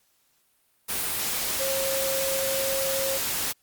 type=tone in noise; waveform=sine; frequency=539 Hz; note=C#5; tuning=49 cents flat; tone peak=-27 dBFS; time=1.59-3.18 s; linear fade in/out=20 ms; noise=white; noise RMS=-28 dBFS; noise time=0.88-3.53 s; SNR=-2 dB; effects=white hiss -67 dBFS RMS until 3.62 s + Opus 48 kbps